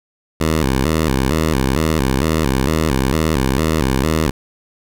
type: tone with vibrato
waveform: 10% pulse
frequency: 72.3 Hz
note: D2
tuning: 27 cents flat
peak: -6 dBFS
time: 0.4-4.31 s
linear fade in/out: 10 ms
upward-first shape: square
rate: 2.2 Hz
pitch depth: 160 cents each way
effects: none